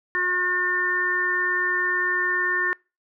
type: harmonic tone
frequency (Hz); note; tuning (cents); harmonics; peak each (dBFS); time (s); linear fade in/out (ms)
360.9; F#4; -43; 1 / 3 / 4 / 5; -32 / -30 / -31 / -22; 0.15-2.73; 0
effects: noise-tail reverb RT60 0.3 s tail -26 dB re dry

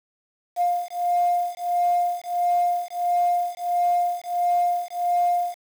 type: beating tone pair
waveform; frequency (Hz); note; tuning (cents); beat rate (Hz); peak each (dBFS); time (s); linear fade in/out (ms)
sine; 704 / 705.5; F5 / F5; +14 / +17; 1.5; -22; 0.56-5.57; 50
effects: tanh soft clip ceiling -13 dBFS + 7-bit

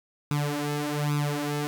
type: tone with flanger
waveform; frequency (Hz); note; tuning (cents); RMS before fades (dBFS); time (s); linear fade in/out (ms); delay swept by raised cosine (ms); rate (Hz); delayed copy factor
sawtooth; 146.83; D3; 0; -28; 0.31-1.67; 0; 0.8 to 4.5; 1.2; +0.85
effects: none

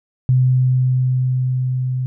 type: tone with level ramp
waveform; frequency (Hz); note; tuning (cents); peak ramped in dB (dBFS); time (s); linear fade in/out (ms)
sine; 128; C3; -38; -10 to -18; 0.29-2.06; 0
effects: none

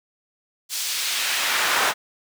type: noise with high-pass filter sweep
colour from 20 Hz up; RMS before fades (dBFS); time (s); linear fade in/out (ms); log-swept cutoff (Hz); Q
brown; -23; 0.69-1.94; 50; 5400 to 1000; 0.91
effects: none

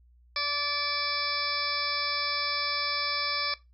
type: harmonic tone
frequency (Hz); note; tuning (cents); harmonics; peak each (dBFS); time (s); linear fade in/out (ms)
580; D5; -22; 1 / 2 / 3 / 4 / 6 / 7 / 8 / 9; -41 / -34 / -38 / -33 / -40 / -38 / -34 / -33; 0.36-3.54; 2
effects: noise-tail reverb RT60 0.2 s tail -17 dB re dry + added 60 Hz sine -56 dBFS peak until 3.73 s

